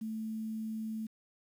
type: tone with quantisation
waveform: sine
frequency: 220 Hz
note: A3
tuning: in tune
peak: -35 dBFS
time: 0.01-1.07 s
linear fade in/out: 10 ms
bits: 10
effects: none